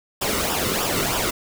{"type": "noise with flanger", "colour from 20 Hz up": "pink", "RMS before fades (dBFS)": -23, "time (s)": [0.21, 1.31], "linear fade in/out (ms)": 10, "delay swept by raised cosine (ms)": [0.47, 1.25], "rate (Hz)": 3.2, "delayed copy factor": -0.65, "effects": []}